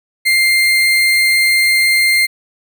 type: tone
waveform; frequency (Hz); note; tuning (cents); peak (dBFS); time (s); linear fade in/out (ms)
35% pulse; 2102; C7; +7; -8; 0.25-2.27; 20
effects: none